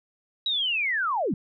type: linear sweep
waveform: sine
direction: down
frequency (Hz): 3898 to 146.83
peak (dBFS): -23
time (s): 0.46-1.34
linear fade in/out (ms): 2
effects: none